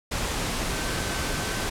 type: tone in noise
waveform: sine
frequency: 1541 Hz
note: G6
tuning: 30 cents flat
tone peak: -38 dBFS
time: 0.71-1.67 s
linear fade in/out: 10 ms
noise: pink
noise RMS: -28 dBFS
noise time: 0.11-1.7 s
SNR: -13 dB
effects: low-pass 10000 Hz 12 dB/octave